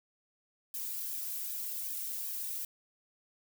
violet noise with flanger, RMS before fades -38 dBFS, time 0.74-2.65 s, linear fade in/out 2 ms, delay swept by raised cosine 1.4 to 2.36 ms, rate 2.6 Hz, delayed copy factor -0.8, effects none

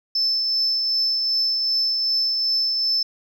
sine tone with tremolo, 5274 Hz, E8, in tune, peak -16 dBFS, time 0.15-3.03 s, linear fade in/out 5 ms, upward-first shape triangle, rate 2.6 Hz, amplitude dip 35%, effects tanh soft clip ceiling -14 dBFS + 9-bit

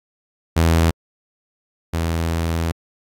sawtooth tone pair in turn, 82.41 / 82.75 Hz, E2 / E2, 0 / +7 cents, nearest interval unison, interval 7 cents, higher second, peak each -9 / -15 dBFS, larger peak first, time 0.56-0.91 / 1.93-2.72 s, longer second, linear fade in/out 10 ms, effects AAC 64 kbps

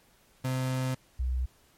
35% pulse / sine tone pair in turn, 129.6 / 63.21 Hz, C3 / B1, -16 / +41 cents, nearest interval octave, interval 1243 cents, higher first, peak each -26 dBFS, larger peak neither, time 0.44-0.95 / 1.19-1.46 s, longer first, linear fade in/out 10 ms, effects pink hiss -63 dBFS RMS until 1.77 s + MP3 64 kbps

